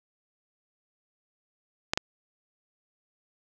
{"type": "clicks", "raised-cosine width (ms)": 0.2, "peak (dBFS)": -7, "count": 2, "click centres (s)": [1.935, 1.975], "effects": []}